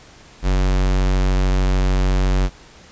square tone, 46.8 Hz, F#1, 20 cents sharp, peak -15 dBFS, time 0.42-2.5 s, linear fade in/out 50 ms, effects pink hiss -45 dBFS RMS until 2.91 s + resampled to 16000 Hz

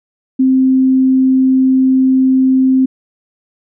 sine tone, 261.6 Hz, C4, in tune, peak -7 dBFS, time 0.39-2.86 s, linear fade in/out 10 ms, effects none

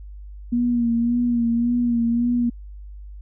sine tone with vibrato, 237.2 Hz, A#3, 30 cents sharp, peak -17 dBFS, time 0.52-2.5 s, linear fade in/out 10 ms, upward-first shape sine, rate 1.8 Hz, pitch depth 39 cents each way, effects added 50 Hz sine -35 dBFS peak until 3.21 s

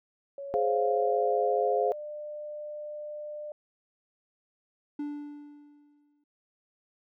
sine tone with pitch glide, 558 to 598 Hz, C#5 to D5, +11 to +31 cents, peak -36 dBFS, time 0.38-3.52 s, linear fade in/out 2 ms, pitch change +120 cents, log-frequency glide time 1-1.41 s
sine chord, F minor, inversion first, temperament just, 419.1 / 523.8 / 698.5 Hz, Ab4 / C5 / F5, +16 / +2 / 0 cents, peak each -28 dBFS, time 0.54-1.92 s, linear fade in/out 0 ms
triangle tone with exponential decay, 292.4 Hz, D4, 7 cents flat, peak -28 dBFS, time 4.99-6.24 s, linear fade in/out 5 ms, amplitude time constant 270 ms
effects none

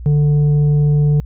triangle tone with tanh clipping, 147.4 Hz, D3, 7 cents sharp, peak -11 dBFS, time 0.06-1.2 s, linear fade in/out 0 ms, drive 9 dB, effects added 60 Hz sine -27 dBFS peak until 1.25 s

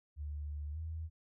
sine tone with pitch glide, 73.8 to 80.48 Hz, D2 to E2, +9 to -41 cents, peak -38 dBFS, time 0.16-1.1 s, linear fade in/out 50 ms, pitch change +150 cents, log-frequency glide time 0.72-0.78 s, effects none

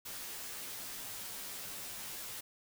white noise with comb filter, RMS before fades -44 dBFS, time 0.05-2.41 s, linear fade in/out 10 ms, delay 13 ms, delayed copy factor -0.95, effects none

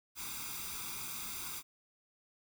white noise with comb filter, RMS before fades -42 dBFS, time 0.15-1.63 s, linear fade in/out 50 ms, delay 0.83 ms, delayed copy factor +0.9, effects none

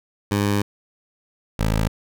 15% pulse tone pair in turn, 101.8 / 53.93 Hz, G#2 / A1, -34 / -34 cents, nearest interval major seventh, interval 1100 cents, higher first, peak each -12 dBFS, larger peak neither, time 0.31-0.62 / 1.59-1.88 s, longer first, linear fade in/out 5 ms, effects none

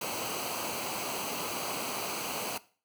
pink noise with comb filter, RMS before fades -35 dBFS, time 0.01-2.58 s, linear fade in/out 5 ms, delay 0.56 ms, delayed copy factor -0.65, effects noise-tail reverb RT60 0.4 s tail -18 dB re dry + high-pass 150 Hz 12 dB/octave

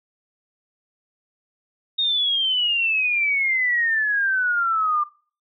sine exponential sweep, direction down, 3729 to 1185 Hz, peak -18 dBFS, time 1.98-5.04 s, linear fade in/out 10 ms, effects noise-tail reverb RT60 0.4 s tail -21 dB re dry

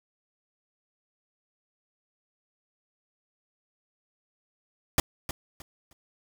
pink noise with echo, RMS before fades -21 dBFS, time 4.98-5 s, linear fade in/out 2 ms, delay 310 ms, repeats 3, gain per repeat -12 dB, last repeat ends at 5.93 s, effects none

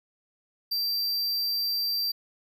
square tone, 4699 Hz, D8, in tune, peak -26 dBFS, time 0.71-2.12 s, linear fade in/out 10 ms, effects none

